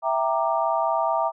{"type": "chord", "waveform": "sine", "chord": "E half-diminished seventh", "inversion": "none", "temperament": "equal with one note detuned", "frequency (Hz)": [659.3, 784, 932.3, 1183.5], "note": ["E5", "G5", "Bb5", "D6"], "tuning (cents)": [0, 0, 0, 13], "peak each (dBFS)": [-24, -27, -25, -28], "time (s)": [0.02, 1.32], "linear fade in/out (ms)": 50, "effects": []}